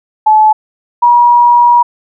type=tone pair in turn; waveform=sine; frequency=862 / 959.5 Hz; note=A5 / A#5; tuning=-36 / +50 cents; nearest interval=major second; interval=186 cents; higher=second; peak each=-3 dBFS; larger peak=neither; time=0.26-0.53 / 1.02-1.83 s; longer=second; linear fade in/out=10 ms; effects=none